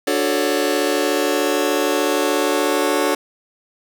sawtooth chord, D major seventh, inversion none, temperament just, 293.7 / 367.1 / 440.5 / 550.6 Hz, D4 / F#4 / A4 / C#5, 0 / -14 / +2 / -12 cents, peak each -18 dBFS, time 0.07-3.15 s, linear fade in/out 5 ms, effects none

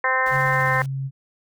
harmonic tone, 259.7 Hz, C4, 13 cents flat, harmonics 2 / 3 / 4 / 5 / 6 / 7 / 8, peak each -27 / -28 / -23 / -31 / -27 / -22 / -29 dBFS, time 0.04-0.82 s, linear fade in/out 2 ms
pink noise with tremolo, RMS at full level -40 dBFS, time 0.26-0.86 s, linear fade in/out 2 ms, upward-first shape triangle, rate 15 Hz, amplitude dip 35%
sine tone with pitch glide, 138.59 to 135.11 Hz, C#3 to C#3, 0 to -44 cents, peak -24 dBFS, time 0.3-1.11 s, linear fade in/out 50 ms, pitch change -44 cents, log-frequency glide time 0.55-0.73 s
effects none

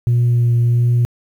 sine tone with vibrato, 119.6 Hz, A#2, 45 cents sharp, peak -9 dBFS, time 0.07-1.05 s, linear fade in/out 0 ms, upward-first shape triangle, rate 1.5 Hz, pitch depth 16 cents each way, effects tanh soft clip ceiling -9 dBFS + 8-bit

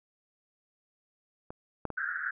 clicks, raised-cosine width 1 ms, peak -27 / -18 / -23 dBFS, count 3, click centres 1.505 / 1.853 / 1.903 s
white band-pass noise, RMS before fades -34 dBFS, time 1.97-2.31 s, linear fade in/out 10 ms, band 1400 to 1700 Hz, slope 96 dB/octave
effects none

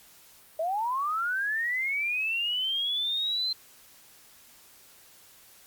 sine linear sweep, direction up, 619 to 4131 Hz, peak -26 dBFS, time 0.59-3.53 s, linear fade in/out 5 ms, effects white hiss -55 dBFS RMS until 5.66 s + Opus 48 kbps

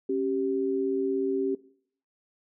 sine tone pair together, 272.6 / 389.2 Hz, C#4 / G4, -29 / -12 cents, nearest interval tritone, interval 617 cents, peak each -29 / -26 dBFS, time 0.09-1.55 s, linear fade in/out 5 ms, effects noise-tail reverb RT60 0.6 s tail -19 dB re dry

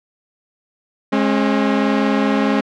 sawtooth tone pair together, 209.1 / 270.5 Hz, G#3 / C#4, +12 / -42 cents, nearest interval major third, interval 446 cents, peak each -13 dBFS, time 1.12-2.61 s, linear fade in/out 10 ms, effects low-pass 3000 Hz 12 dB/octave

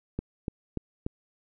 click train, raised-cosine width 3 ms, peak -17 dBFS, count 4, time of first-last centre 0.19-1.065 s, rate 3.43 Hz, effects none

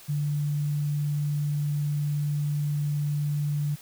sine tone, 146.83 Hz, D3, in tune, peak -24 dBFS, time 0.08-3.76 s, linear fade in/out 20 ms, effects white hiss -49 dBFS RMS until 3.81 s

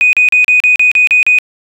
sine tone bursts, 2489 Hz, D#7, in tune, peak -4 dBFS, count 9, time 0.01-1.386 s, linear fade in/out 0 ms, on 120 ms, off 37 ms, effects tanh soft clip ceiling 0 dBFS

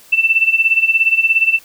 sine tone with tremolo, 2668 Hz, E7, 20 cents sharp, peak -7 dBFS, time 0.12-1.59 s, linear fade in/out 10 ms, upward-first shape sine, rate 17 Hz, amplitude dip 80%, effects white hiss -45 dBFS RMS until 1.64 s

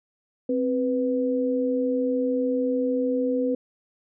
sine tone pair together, 261.8 / 495.2 Hz, C4 / B4, +1 / +5 cents, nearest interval major seventh, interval 1104 cents, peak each -24 dBFS, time 0.49-3.55 s, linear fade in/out 5 ms, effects none

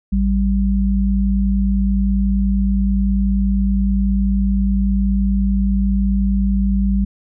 sine tone pair together, 54.96 / 196 Hz, A1 / G3, -1 / 0 cents, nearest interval octave + minor seventh, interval 2201 cents, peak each -16 dBFS, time 0.12-7.05 s, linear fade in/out 10 ms, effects none

